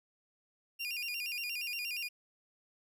30% pulse tone with vibrato, 2600 Hz, E7, 24 cents flat, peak -33 dBFS, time 0.79-2.09 s, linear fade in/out 20 ms, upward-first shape square, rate 8.5 Hz, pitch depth 110 cents each way, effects none

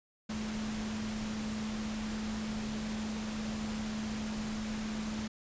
sine tone in noise, 216.3 Hz, A3, 29 cents flat, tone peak -35 dBFS, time 0.29-5.28 s, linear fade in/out 10 ms, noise pink, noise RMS -42 dBFS, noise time 0.29-5.28 s, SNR +4 dB, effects resampled to 16000 Hz

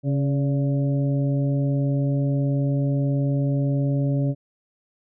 harmonic tone with a mistuned harmonic, 138.59 Hz, C#3, in tune, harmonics 1 / 2 / 3 / 4 / 5, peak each -20 / -26 / -37 / -32 / -46 dBFS, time 0.03-4.35 s, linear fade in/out 50 ms, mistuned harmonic 4, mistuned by +57 cents, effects none

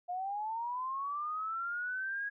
sine linear sweep, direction up, 702 to 1661.2 Hz, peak -34 dBFS, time 0.08-2.3 s, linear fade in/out 20 ms, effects none

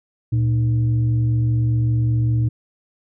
sine tone with frequency modulation, 116.54 Hz, A#2, in tune, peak -15 dBFS, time 0.32-2.49 s, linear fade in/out 10 ms, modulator 188 Hz, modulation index 0.36, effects none

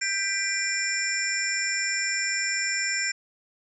sine tone cluster, 1578 / 1984 / 2377 / 5380 / 7260 Hz, G6 / B6 / D7 / E8 / A#8, +11 / +7 / +20 / +34 / -47 cents, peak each -31 dBFS, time 0.01-3.12 s, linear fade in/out 10 ms, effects none

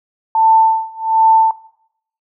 sine tone with tremolo, 890 Hz, A5, 20 cents sharp, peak -6 dBFS, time 0.35-1.51 s, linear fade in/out 2 ms, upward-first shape sine, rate 1.3 Hz, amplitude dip 95%, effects noise-tail reverb RT60 0.7 s tail -17 dB re dry

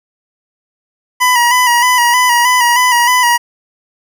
25% pulse tone with vibrato, 977 Hz, B5, 19 cents flat, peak -4 dBFS, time 1.2-3.38 s, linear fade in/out 20 ms, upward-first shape square, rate 3.2 Hz, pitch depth 40 cents each way, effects none

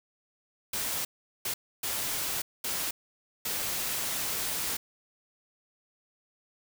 white noise bursts at uneven times, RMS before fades -32 dBFS, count 5, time 0.73-1.05 / 1.45-1.54 / 1.83-2.42 / 2.64-2.91 / 3.45-4.77 s, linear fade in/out 5 ms, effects none

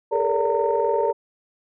sine tone cluster, 408.4 / 451.8 / 472.1 / 574 / 915 Hz, G#4 / A4 / A#4 / D5 / A#5, -29 / +46 / +22 / -40 / -32 cents, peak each -24 / -24 / -26 / -24 / -24 dBFS, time 0.11-1.13 s, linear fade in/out 20 ms, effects tanh soft clip ceiling -9 dBFS

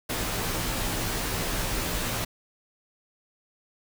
pink noise with comb filter, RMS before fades -29 dBFS, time 0.09-2.25 s, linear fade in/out 10 ms, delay 14 ms, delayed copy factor -0.7, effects none

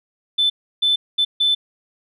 sine tone bursts at uneven times, 3520 Hz, A7, in tune, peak -13 dBFS, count 4, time 0.38-0.5 / 0.82-0.96 / 1.18-1.25 / 1.4-1.55 s, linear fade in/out 10 ms, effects tanh soft clip ceiling -9 dBFS

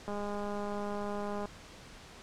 click train, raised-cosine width 1 ms, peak -25 dBFS, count 283, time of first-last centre 0.08-1.456 s, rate 205 Hz, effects pink hiss -51 dBFS RMS until 2.22 s + low-pass 7000 Hz 12 dB/octave

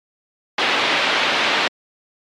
white low-pass noise, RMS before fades -18 dBFS, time 0.58-1.68 s, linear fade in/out 5 ms, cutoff 3500 Hz, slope 24 dB/octave, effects high-pass 300 Hz 12 dB/octave + MP3 64 kbps

